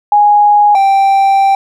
sine / triangle tone pair in turn, 828 / 783.8 Hz, G#5 / G5, -5 / 0 cents, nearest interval minor second, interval 95 cents, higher first, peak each -4 dBFS, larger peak neither, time 0.12-0.75 / 0.75-1.55 s, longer second, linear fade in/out 2 ms, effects none

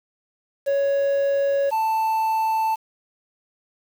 triangle tone pair in turn, 557 / 884.2 Hz, C#5 / A5, +8 / +8 cents, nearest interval minor sixth, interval 800 cents, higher second, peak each -16 / -17 dBFS, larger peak first, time 0.66-1.71 / 1.71-2.76 s, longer neither, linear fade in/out 20 ms, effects 7-bit

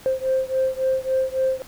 sine beating tone pair, 523 / 526.6 Hz, C5 / C5, -1 / +11 cents, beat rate 3.6 Hz, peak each -21 / -22 dBFS, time 0.06-1.62 s, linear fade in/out 0 ms, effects tanh soft clip ceiling -13 dBFS + pink hiss -45 dBFS RMS until 1.67 s

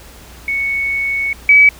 sine tone pair in turn, 2217 / 2283 Hz, C#7 / D7, 0 / -50 cents, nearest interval minor second, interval 50 cents, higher second, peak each -15 / -4 dBFS, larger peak second, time 0.48-1.33 / 1.49-1.69 s, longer first, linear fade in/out 2 ms, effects added 60 Hz sine -39 dBFS peak until 1.79 s + pink hiss -40 dBFS RMS until 1.79 s

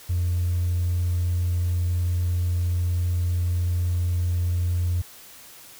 sine tone with hard clipping, 87.9 Hz, F2, 12 cents sharp, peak -21 dBFS, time 0.09-5.02 s, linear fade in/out 10 ms, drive 1 dB, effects white hiss -46 dBFS RMS until 5.79 s

